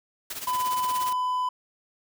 white noise with tremolo, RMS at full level -33 dBFS, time 0.3-1.13 s, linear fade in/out 5 ms, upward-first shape sine, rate 17 Hz, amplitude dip 70%
triangle tone, 1003 Hz, B5, 26 cents sharp, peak -22 dBFS, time 0.47-1.49 s, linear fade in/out 5 ms
effects none

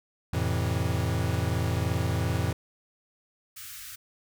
square chord, F major seventh, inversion none, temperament equal, 87.31 / 110 / 130.81 / 164.81 Hz, F2 / A2 / C3 / E3, 0 / 0 / 0 / 0 cents, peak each -30 / -30 / -34 / -34 dBFS, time 0.33-2.53 s, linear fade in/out 5 ms
white band-stop noise, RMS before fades -42 dBFS, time 3.56-3.96 s, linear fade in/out 10 ms, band 130 to 1200 Hz, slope 96 dB/octave
effects none

